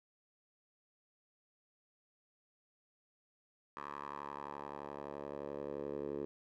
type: tone with band-pass filter sweep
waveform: 10% pulse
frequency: 71.6 Hz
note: D2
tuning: 43 cents flat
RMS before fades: -44 dBFS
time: 3.77-6.25 s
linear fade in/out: 0 ms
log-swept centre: 1200 to 410 Hz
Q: 2.8
effects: none